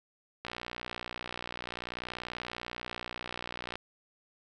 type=click train; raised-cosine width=0.3 ms; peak=-21 dBFS; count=201; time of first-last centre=0.45-3.756 s; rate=60.5 Hz; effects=none